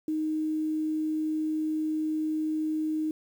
sine tone with quantisation, 311.1 Hz, D#4, in tune, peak -26 dBFS, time 0.08-3.11 s, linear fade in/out 2 ms, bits 9, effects none

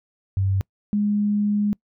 sine tone pair in turn, 96.8 / 206.8 Hz, G2 / G#3, -21 / -7 cents, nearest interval octave + minor second, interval 1314 cents, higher second, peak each -18 dBFS, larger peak neither, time 0.37-0.61 / 0.93-1.73 s, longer second, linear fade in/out 0 ms, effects noise-tail reverb RT60 0.1 s tail -26 dB re dry

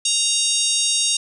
harmonic tone with a mistuned harmonic, 932 Hz, A#5, 1 cent flat, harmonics 3 / 4 / 5 / 6 / 7 / 8 / 9 / 10, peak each -27 / -22 / -28 / -25 / -24 / -31 / -26 / -26 dBFS, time 0.05-1.17 s, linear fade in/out 5 ms, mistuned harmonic 9, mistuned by -37 cents, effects none

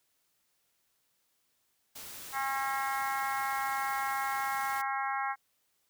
white noise, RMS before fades -45 dBFS, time 1.95-4.82 s, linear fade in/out 10 ms
harmonic tone, 270.4 Hz, C#4, 43 cents flat, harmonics 3 / 4 / 5 / 6 / 7 / 8, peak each -34 / -36 / -38 / -40 / -41 / -42 dBFS, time 2.32-5.36 s, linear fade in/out 50 ms
effects white hiss -75 dBFS RMS until 5.89 s

